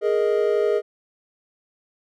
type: chord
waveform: triangle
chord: Ab suspended second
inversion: none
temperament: just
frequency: 415.3 / 467.2 / 623 Hz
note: Ab4 / Bb4 / Eb5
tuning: 0 / +4 / +2 cents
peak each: -18 / -21 / -23 dBFS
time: 0.01-0.82 s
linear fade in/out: 50 ms
effects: none